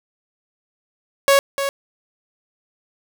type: tone with echo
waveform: sawtooth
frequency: 554.4 Hz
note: C#5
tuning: in tune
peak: -7 dBFS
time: 1.28-1.39 s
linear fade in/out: 0 ms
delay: 300 ms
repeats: 1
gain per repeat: -9 dB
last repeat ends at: 1.69 s
effects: 7-bit